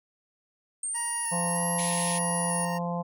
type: linear two-way sweep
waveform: sine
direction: up then down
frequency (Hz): 8550 to 11175 to 9610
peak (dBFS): -29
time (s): 0.83-2.65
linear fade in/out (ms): 2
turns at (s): 1.68
type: tone with vibrato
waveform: 25% pulse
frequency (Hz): 932.3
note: A#5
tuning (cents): 0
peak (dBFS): -30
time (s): 0.94-2.79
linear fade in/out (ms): 20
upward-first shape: square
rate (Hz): 1.6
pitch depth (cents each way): 15
type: harmonic tone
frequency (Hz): 173.1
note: F3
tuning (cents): -15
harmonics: 1 / 3 / 4 / 5 / 6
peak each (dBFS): -30 / -35 / -36 / -37 / -38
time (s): 1.31-3.03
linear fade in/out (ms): 20
type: band-pass noise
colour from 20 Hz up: pink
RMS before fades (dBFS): -38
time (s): 1.78-2.19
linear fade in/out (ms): 10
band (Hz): 2100 to 9000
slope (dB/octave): 48
effects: none